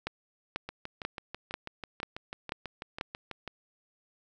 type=two click trains; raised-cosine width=0.3 ms; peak=-22 / -16 dBFS; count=18 / 7; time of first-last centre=0.69-3.477 / 0.07-3.011 s; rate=6.1 / 2.04 Hz; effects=none